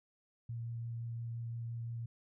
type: tone with vibrato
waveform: sine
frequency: 116.54 Hz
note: A#2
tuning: in tune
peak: -38 dBFS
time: 0.49-2.06 s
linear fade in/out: 5 ms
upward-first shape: sine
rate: 5.8 Hz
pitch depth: 9 cents each way
effects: none